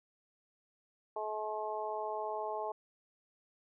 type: harmonic tone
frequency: 214.4 Hz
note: A3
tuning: 45 cents flat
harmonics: 2 / 3 / 4 / 5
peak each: -41 / -40 / -39 / -44 dBFS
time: 1.16-2.72 s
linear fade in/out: 5 ms
effects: none